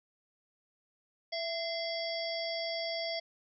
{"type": "harmonic tone with a mistuned harmonic", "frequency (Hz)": 665, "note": "E5", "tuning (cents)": 15, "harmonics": [1, 3, 5, 7, 8], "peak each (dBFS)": [-36, -41, -43, -40, -43], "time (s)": [1.32, 3.2], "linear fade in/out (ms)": 10, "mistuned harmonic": 3, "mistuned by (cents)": 61, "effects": []}